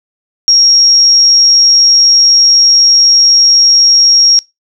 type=tone; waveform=sine; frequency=5588 Hz; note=F8; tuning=in tune; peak=-3 dBFS; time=0.48-4.39 s; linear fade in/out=0 ms; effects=noise-tail reverb RT60 0.2 s tail -24 dB re dry